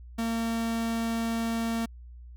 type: tone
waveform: 45% pulse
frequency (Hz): 228.5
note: A#3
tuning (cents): -34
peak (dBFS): -27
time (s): 0.18-1.86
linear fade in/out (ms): 10
effects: added 60 Hz sine -43 dBFS peak until 2.36 s